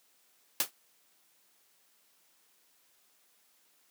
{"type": "noise with exponential decay", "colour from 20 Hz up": "white", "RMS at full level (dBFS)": -23, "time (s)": [0.6, 0.71], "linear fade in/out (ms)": 2, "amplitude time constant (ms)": 22, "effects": ["white hiss -68 dBFS RMS until 3.9 s", "high-pass 200 Hz 12 dB/octave"]}